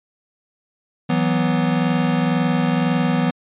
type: chord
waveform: square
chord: E suspended second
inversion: none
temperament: equal with one note detuned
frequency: 164.81 / 186.71 / 246.9 Hz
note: E3 / F#3 / B3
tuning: 0 / +16 / 0 cents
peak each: -21 / -23 / -21 dBFS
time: 1.09-3.31 s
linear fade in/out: 10 ms
effects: resampled to 8000 Hz